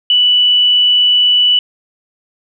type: tone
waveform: sine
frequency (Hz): 2964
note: F#7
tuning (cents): +2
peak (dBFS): -7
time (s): 0.1-1.59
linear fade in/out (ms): 2
effects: none